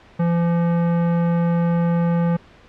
sine tone with tanh clipping, 170.4 Hz, F3, 42 cents flat, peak -18 dBFS, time 0.19-2.37 s, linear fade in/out 10 ms, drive 17 dB, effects pink hiss -48 dBFS RMS until 2.68 s + low-pass 3000 Hz 12 dB/octave

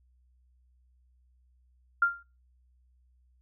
sine tone with exponential decay, 1393 Hz, F6, 5 cents flat, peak -17 dBFS, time 2.02-2.23 s, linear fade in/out 5 ms, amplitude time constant 45 ms, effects noise-tail reverb RT60 0.3 s tail -23 dB re dry + added 62 Hz sine -62 dBFS peak until 3.41 s

